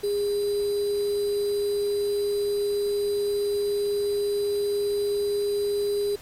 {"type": "tone with sample-and-hold", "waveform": "sine", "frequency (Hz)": 407.6, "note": "G#4", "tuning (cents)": -32, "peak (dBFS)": -22, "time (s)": [0.03, 6.16], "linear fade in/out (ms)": 10, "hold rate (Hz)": 4410, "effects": ["pink hiss -47 dBFS RMS until 6.21 s", "MP3 64 kbps"]}